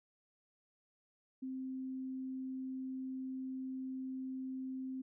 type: tone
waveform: sine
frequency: 261.3 Hz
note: C4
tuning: 2 cents flat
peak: -39 dBFS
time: 1.42-5.02 s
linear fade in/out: 10 ms
effects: none